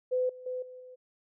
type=tone with level steps; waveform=sine; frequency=506 Hz; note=B4; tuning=42 cents sharp; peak=-25 / -44 / -32 / -44 / -46 dBFS; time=0.11-0.96 s; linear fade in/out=20 ms; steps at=0.29 / 0.46 / 0.62 / 0.8 s; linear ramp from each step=5 ms; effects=none